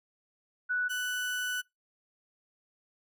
sine / 35% pulse tone pair in turn, 1480 / 1488 Hz, F#6 / F#6, 0 / +9 cents, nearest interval unison, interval 9 cents, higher second, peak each -27 / -29 dBFS, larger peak first, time 0.69-0.89 / 0.89-1.62 s, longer second, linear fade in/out 20 ms, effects noise-tail reverb RT60 0.2 s tail -25 dB re dry

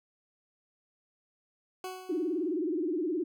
20% pulse tone with exponential decay, 371.2 Hz, F#4, 6 cents sharp, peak -30 dBFS, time 1.84-2.58 s, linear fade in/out 2 ms, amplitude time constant 160 ms
sine tone with vibrato, 334.1 Hz, E4, 23 cents sharp, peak -28 dBFS, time 2.09-3.24 s, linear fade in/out 10 ms, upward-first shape sine, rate 19 Hz, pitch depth 200 cents each way
effects none

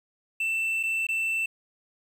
triangle tone with dropouts, 2669 Hz, E7, 21 cents sharp, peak -23 dBFS, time 0.4-1.46 s, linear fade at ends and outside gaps 5 ms, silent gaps 0.83-0.834 / 1.069-1.087 s, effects 9-bit

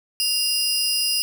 sawtooth tone pair together, 2794 / 4983 Hz, F7 / D#8, 0 / +2 cents, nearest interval minor seventh, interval 1002 cents, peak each -22 / -18 dBFS, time 0.2-1.22 s, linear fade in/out 0 ms, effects 8-bit

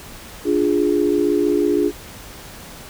sine chord, D diminished, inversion none, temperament equal, 293.7 / 349.2 / 415.3 Hz, D4 / F4 / Ab4, 0 / 0 / 0 cents, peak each -19 dBFS, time 0.44-1.92 s, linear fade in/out 50 ms, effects pink hiss -38 dBFS RMS until 2.89 s

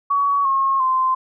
sine tone with pitch steps, 1127 / 1082.3 / 1039.5 Hz, C#6 / C#6 / C6, +28 / -42 / -12 cents, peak -15 dBFS, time 0.1-1.15 s, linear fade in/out 10 ms, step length 350 ms, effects none

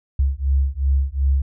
sine beating tone pair, 67 / 69.7 Hz, C2 / C#2, +42 / +10 cents, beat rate 2.7 Hz, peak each -19 dBFS, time 0.19-1.42 s, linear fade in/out 5 ms, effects none

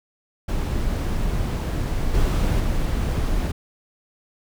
brown noise with level steps, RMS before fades -23 / -19 / -22 dBFS, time 0.48-3.52 s, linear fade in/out 10 ms, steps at 2.14 / 2.6 s, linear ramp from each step 2 ms, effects none

